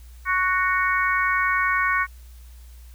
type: harmonic tone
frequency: 370 Hz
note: F#4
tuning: in tune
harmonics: 3 / 4 / 5 / 6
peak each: -23 / -24 / -25 / -26 dBFS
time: 0.25-2.07 s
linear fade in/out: 50 ms
effects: added 60 Hz sine -41 dBFS peak until 2.94 s + white hiss -56 dBFS RMS until 2.94 s